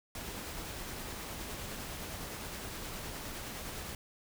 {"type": "noise with tremolo", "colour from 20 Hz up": "pink", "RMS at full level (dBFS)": -41, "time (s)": [0.15, 3.95], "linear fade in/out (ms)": 2, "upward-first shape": "triangle", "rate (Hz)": 9.7, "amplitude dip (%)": 25, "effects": []}